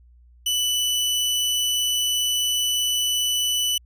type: tone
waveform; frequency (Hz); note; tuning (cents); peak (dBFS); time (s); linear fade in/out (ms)
sawtooth; 2979; F#7; +11; -17; 0.46-3.78; 5
effects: added 60 Hz sine -49 dBFS peak until 3.85 s + resampled to 32000 Hz